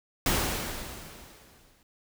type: noise with exponential decay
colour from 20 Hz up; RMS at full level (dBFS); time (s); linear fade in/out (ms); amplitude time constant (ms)
pink; -24; 0.26-1.83; 2; 340
effects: none